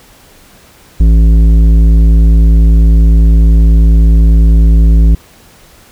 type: tone with tanh clipping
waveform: sine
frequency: 55 Hz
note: A1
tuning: in tune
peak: -4 dBFS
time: 1-5.15 s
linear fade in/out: 5 ms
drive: 11 dB
effects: pink hiss -41 dBFS RMS until 5.91 s